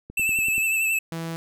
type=click train; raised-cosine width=3 ms; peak=-25 dBFS; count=6; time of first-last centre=0.1-0.581 s; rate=10.4 Hz
type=tone with vibrato; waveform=square; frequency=2637 Hz; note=E7; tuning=in tune; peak=-21 dBFS; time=0.17-0.99 s; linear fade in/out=5 ms; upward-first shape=triangle; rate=11 Hz; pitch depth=42 cents each way
type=tone; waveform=sawtooth; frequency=164.81 Hz; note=E3; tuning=in tune; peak=-25 dBFS; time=1.12-1.36 s; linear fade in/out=0 ms
effects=none